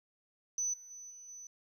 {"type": "tone with level steps", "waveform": "sine", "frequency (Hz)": 6000, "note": "F#8", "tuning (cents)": 23, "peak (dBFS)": [-30, -50, -46, -49, -46], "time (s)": [0.58, 1.47], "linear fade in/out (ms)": 2, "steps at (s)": [0.73, 0.9, 1.1, 1.28], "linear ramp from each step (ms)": 10, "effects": ["tanh soft clip ceiling -28 dBFS", "12-bit"]}